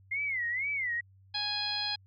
sine tone with vibrato, 2077 Hz, C7, 13 cents flat, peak -29 dBFS, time 0.11-1.01 s, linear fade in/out 10 ms, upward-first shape sine, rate 2.1 Hz, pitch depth 180 cents each way
harmonic tone, 830.6 Hz, G#5, in tune, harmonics 1 / 2 / 3 / 4 / 5 / 6, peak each -40 / -41 / -41 / -37 / -33 / -38 dBFS, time 1.34-1.96 s, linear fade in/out 10 ms
effects added 96 Hz sine -56 dBFS peak until 2.06 s + MP3 64 kbps

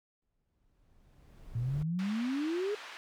brown noise with exponential growth, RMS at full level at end -42 dBFS, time 0.22-1.83 s, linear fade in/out 5 ms, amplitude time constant 350 ms
sine exponential sweep, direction up, 112.9 to 430.1 Hz, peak -30 dBFS, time 1.55-2.75 s, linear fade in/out 5 ms
pink band-pass noise, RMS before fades -47 dBFS, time 1.99-2.97 s, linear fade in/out 0 ms, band 1100 to 3300 Hz, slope 12 dB/octave
effects none

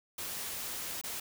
white noise with dropouts, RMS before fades -39 dBFS, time 0.18-1.2 s, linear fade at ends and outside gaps 5 ms, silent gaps 1.014-1.037 s, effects none

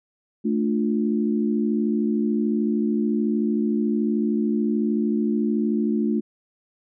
sine chord, D minor, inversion second, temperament just, 220.2 / 293.7 / 352.4 Hz, A3 / D4 / F4, +2 / 0 / +16 cents, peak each -21 / -26 / -27 dBFS, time 0.44-6.21 s, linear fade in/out 20 ms, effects none

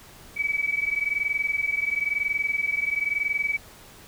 sine tone pair together, 2274 / 2295 Hz, C#7 / D7, +44 / -40 cents, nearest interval unison, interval 16 cents, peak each -26 dBFS, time 0.36-3.58 s, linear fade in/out 20 ms, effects pink hiss -48 dBFS RMS until 4.07 s

